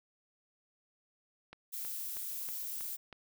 click train, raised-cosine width 0.3 ms, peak -32 dBFS, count 6, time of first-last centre 1.53-3.127 s, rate 3.13 Hz
violet noise, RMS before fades -40 dBFS, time 1.72-2.97 s, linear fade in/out 20 ms
effects none

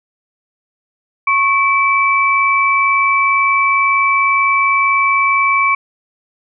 sine tone pair together, 1098.9 / 2311 Hz, C#6 / D7, -15 / -28 cents, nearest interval octave + minor second, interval 1287 cents, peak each -13 dBFS, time 1.27-5.75 s, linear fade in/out 5 ms, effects none

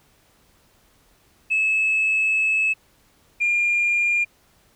sine tone pair in turn, 2598 / 2407 Hz, E7 / D7, -26 / +42 cents, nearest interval minor second, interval 132 cents, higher first, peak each -16 dBFS, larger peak neither, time 1.5-2.74 / 3.4-4.25 s, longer first, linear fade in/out 20 ms, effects tanh soft clip ceiling -14 dBFS + pink hiss -59 dBFS RMS until 4.75 s

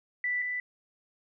sine tone pair in turn, 1975.5 / 1984.4 Hz, B6 / B6, 0 / +8 cents, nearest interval unison, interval 8 cents, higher second, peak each -27 / -30 dBFS, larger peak first, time 0.24-0.42 / 0.42-0.6 s, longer neither, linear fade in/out 2 ms, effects none

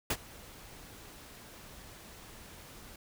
pink noise with ADSR envelope, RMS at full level -28 dBFS, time 0.1-2.96 s, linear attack 5 ms, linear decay 54 ms, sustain -23 dB, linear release 4 ms, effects none

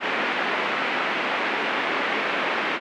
white band-pass noise, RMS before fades -25 dBFS, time 0-2.8 s, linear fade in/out 50 ms, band 220 to 2500 Hz, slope 24 dB/octave, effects none

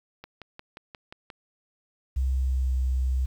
click train, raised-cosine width 0.3 ms, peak -25 dBFS, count 7, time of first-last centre 0.24-1.302 s, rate 5.65 Hz
sine tone with pitch glide, 65.41 to 64.36 Hz, C2 to C2, 0 to -28 cents, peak -22 dBFS, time 2.16-3.26 s, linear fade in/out 10 ms, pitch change -28 cents, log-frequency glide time 2.35-2.71 s
effects 9-bit

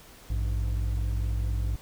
triangle tone pair together, 56.91 / 101.4 Hz, A#1 / G#2, -41 / -41 cents, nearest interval minor seventh, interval 1000 cents, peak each -24 / -30 dBFS, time 0.3-1.76 s, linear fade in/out 5 ms, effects pink hiss -51 dBFS RMS until 1.81 s

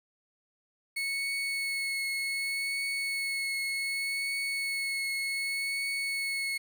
35% pulse tone with vibrato, 2200 Hz, C#7, 14 cents flat, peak -28 dBFS, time 0.96-6.58 s, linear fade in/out 10 ms, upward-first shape triangle, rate 0.66 Hz, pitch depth 16 cents each way, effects 10-bit

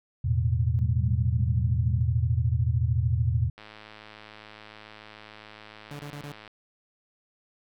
sine chord, E suspended fourth, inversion none, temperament equal, 82.41 / 110 / 123.47 Hz, E2 / A2 / B2, 0 / 0 / 0 cents, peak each -26 dBFS, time 0.24-3.5 s, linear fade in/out 10 ms
pink band-pass noise, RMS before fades -40 dBFS, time 0.79-2.01 s, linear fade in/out 0 ms, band 160 to 210 Hz, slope 96 dB/octave
click train, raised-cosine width 0.3 ms, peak -29 dBFS, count 311, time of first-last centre 3.58-6.477 s, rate 107 Hz
sawtooth tone bursts, 145.2 Hz, D3, 19 cents flat, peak -33 dBFS, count 4, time 5.91-6.319 s, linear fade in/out 0 ms, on 82 ms, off 27 ms
effects none

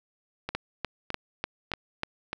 two click trains, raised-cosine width 0.3 ms, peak -16 / -13 dBFS, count 4 / 6, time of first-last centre 0.49-2.33 / 0.55-2.034 s, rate 1.63 / 3.37 Hz, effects none

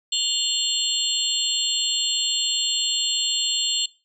sine tone cluster, 2859 / 3126 / 3521 / 4287 / 7510 Hz, F7 / G7 / A7 / C8 / A#8, +40 / -6 / 0 / +41 / +12 cents, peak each -27 dBFS, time 0.12-3.86 s, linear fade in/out 5 ms, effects noise-tail reverb RT60 0.3 s tail -20 dB re dry

